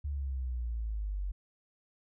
sine exponential sweep, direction down, 73.42 to 46.25 Hz, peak -32 dBFS, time 0.04-1.32 s, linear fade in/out 10 ms, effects none

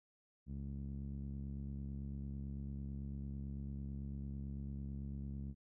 sawtooth tone with low-pass filter, 69 Hz, C#2, 7 cents flat, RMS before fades -44 dBFS, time 0.46-5.55 s, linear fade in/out 50 ms, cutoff 200 Hz, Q 2.3, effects none

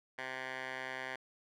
10% pulse tone with band-pass filter, 130.2 Hz, C3, 8 cents flat, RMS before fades -42 dBFS, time 0.18-1.16 s, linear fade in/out 5 ms, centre 1700 Hz, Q 1.8, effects none

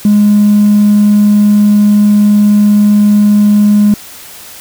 sine tone with hard clipping, 207.4 Hz, G#3, 2 cents flat, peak -4 dBFS, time 0.05-3.94 s, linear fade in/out 2 ms, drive 1 dB, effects white hiss -31 dBFS RMS until 4.6 s

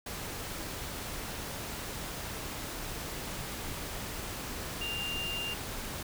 sine tone in noise, 2794 Hz, F7, in tune, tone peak -34 dBFS, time 4.81-5.54 s, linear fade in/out 5 ms, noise pink, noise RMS -39 dBFS, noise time 0.06-6.03 s, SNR +2 dB, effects none

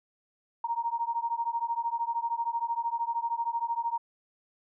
sine beating tone pair, 926 / 939 Hz, A#5 / A#5, -12 / +12 cents, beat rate 13 Hz, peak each -31 dBFS, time 0.64-3.98 s, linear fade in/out 5 ms, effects none

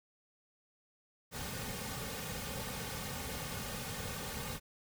pink noise with comb filter, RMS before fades -41 dBFS, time 1.31-4.6 s, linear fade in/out 50 ms, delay 3 ms, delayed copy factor -0.75, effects none

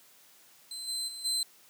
30% pulse tone with level steps, 4081 Hz, C8, 44 cents flat, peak -35 / -29 / -37 / -25 dBFS, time 0.71-1.43 s, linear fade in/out 2 ms, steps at 0.87 / 1.07 / 1.24 s, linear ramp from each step 20 ms, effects white hiss -59 dBFS RMS until 1.69 s + high-pass 150 Hz 12 dB/octave

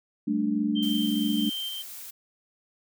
sine chord, G suspended second, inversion none, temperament equal with one note detuned, 196 / 219.2 / 293.7 Hz, G3 / A3 / D4, 0 / -6 / 0 cents, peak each -31 / -26 / -27 dBFS, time 0.27-1.5 s, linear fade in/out 10 ms
sine tone with tremolo, 3136 Hz, G7, in tune, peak -30 dBFS, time 0.75-1.83 s, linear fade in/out 20 ms, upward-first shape square, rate 1.6 Hz, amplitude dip 30%
blue noise, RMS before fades -41 dBFS, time 0.82-2.11 s, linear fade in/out 10 ms
effects none

